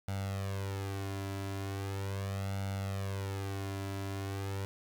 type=tone with flanger; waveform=sawtooth; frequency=98 Hz; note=G2; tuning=in tune; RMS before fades=-37 dBFS; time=0.08-4.65 s; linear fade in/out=0 ms; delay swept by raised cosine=1.4 to 3 ms; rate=0.39 Hz; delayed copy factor=+0.8; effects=none